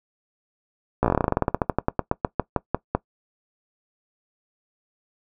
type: slowing click train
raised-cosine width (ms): 1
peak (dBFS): -5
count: 27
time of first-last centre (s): 1.03-2.95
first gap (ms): 15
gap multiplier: 1.11
effects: noise-tail reverb RT60 0.1 s tail -20 dB re dry